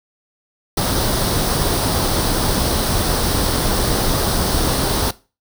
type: noise with comb filter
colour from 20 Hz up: pink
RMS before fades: -18 dBFS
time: 0.77-5.11 s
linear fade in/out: 5 ms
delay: 0.21 ms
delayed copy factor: +0.55
effects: noise-tail reverb RT60 0.3 s tail -18 dB re dry